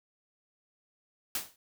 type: noise with exponential decay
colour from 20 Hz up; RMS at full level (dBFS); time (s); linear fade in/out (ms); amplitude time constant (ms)
white; -29; 1.35-1.56; 2; 44
effects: none